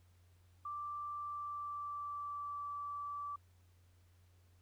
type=tone with pitch glide; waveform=sine; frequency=1174.7 to 1158.5 Hz; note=D6 to D6; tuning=0 to -24 cents; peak=-40 dBFS; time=0.65-3.36 s; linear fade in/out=5 ms; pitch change=-24 cents; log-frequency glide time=1.12-2.68 s; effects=added 89 Hz sine -64 dBFS peak until 4.61 s + pink hiss -75 dBFS RMS until 4.61 s